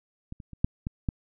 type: clicks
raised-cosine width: 5 ms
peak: -25 / -30 / -30 / -9 / -18 / -14 dBFS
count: 6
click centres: 0.324 / 0.402 / 0.533 / 0.645 / 0.869 / 1.088 s
effects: none